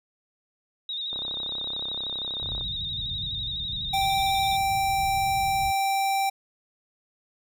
sine tone with vibrato, 3729 Hz, A#7, in tune, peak -29 dBFS, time 0.89-4.57 s, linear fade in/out 2 ms, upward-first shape square, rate 12 Hz, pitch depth 41 cents each way
click train, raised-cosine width 1 ms, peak -27 dBFS, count 50, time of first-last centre 1.13-2.61 s, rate 33.1 Hz
white low-pass noise, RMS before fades -38 dBFS, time 2.41-5.72 s, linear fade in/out 10 ms, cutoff 140 Hz, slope 24 dB/octave
square tone, 782 Hz, G5, 4 cents flat, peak -23 dBFS, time 3.93-6.3 s, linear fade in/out 10 ms
effects none

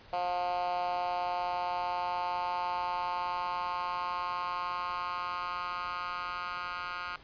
10% pulse tone with high-pass filter sweep, 177.9 Hz, F3, 32 cents sharp, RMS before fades -34 dBFS, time 0.13-7.16 s, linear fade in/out 2 ms, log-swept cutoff 680 to 1400 Hz, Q 4, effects pink hiss -55 dBFS RMS until 7.23 s + resampled to 11025 Hz

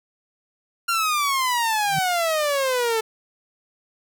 sawtooth exponential sweep, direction down, 1398 to 436.5 Hz, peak -16 dBFS, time 0.88-3.01 s, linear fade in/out 10 ms
sine tone with exponential growth, 154.6 Hz, D#3, 11 cents flat, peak -22 dBFS, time 1.85-1.99 s, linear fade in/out 5 ms, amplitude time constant 30 ms
effects none

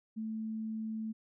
sine tone, 220 Hz, A3, in tune, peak -35 dBFS, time 0.16-1.13 s, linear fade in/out 20 ms, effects none

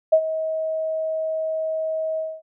sine tone with ADSR envelope, 636 Hz, D#5, 38 cents sharp, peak -9 dBFS, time 0.12-2.42 s, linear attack 12 ms, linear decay 70 ms, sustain -13 dB, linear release 240 ms, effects none

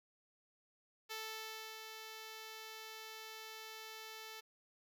5% pulse tone with ADSR envelope, 440 Hz, A4, in tune, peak -31 dBFS, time 1.09-4.41 s, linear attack 25 ms, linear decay 660 ms, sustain -6 dB, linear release 14 ms, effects none

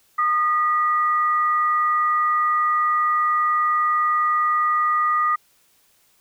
sine tone pair together, 1225 / 1944.6 Hz, D#6 / B6, -27 / -27 cents, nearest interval minor sixth, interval 800 cents, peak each -17 / -27 dBFS, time 0.18-5.36 s, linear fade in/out 10 ms, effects white hiss -60 dBFS RMS until 6.2 s

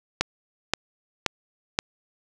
click train, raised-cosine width 0.2 ms, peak -3 dBFS, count 4, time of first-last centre 0.21-1.789 s, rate 1.9 Hz, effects none

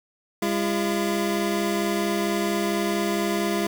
25% pulse tone pair together, 202.2 / 340 Hz, G#3 / F4, -46 / -46 cents, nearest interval major sixth, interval 900 cents, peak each -21 dBFS, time 0.42-3.67 s, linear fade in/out 5 ms, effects 7-bit

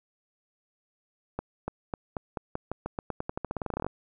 accelerating click train, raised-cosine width 1 ms, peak -17 dBFS, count 25, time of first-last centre 1.39-3.866 s, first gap 290 ms, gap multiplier 0.89, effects none

